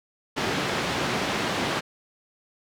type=band-pass noise; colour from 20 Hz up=pink; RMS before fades=-27 dBFS; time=0.36-1.81 s; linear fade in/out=20 ms; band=160 to 4200 Hz; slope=12 dB/octave; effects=none